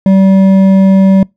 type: tone with hard clipping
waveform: triangle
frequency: 192.4 Hz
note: G3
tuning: 32 cents flat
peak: -5 dBFS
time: 0.06-1.23 s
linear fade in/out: 2 ms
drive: 11 dB
effects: noise-tail reverb RT60 0.2 s tail -25 dB re dry